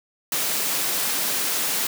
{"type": "high-pass noise", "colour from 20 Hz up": "white", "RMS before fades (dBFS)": -24, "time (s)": [0.32, 1.87], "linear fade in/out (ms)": 2, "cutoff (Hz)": 140, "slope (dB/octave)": 48, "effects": []}